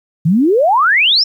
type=exponential sweep; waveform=sine; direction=up; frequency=148.8 to 5540 Hz; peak=-8 dBFS; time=0.25-1.24 s; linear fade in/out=10 ms; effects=8-bit